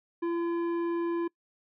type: tone with tanh clipping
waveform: sine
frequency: 339.8 Hz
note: F4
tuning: 47 cents flat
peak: -29 dBFS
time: 0.22-1.28 s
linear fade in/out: 10 ms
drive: 11 dB
effects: noise-tail reverb RT60 0.1 s tail -25 dB re dry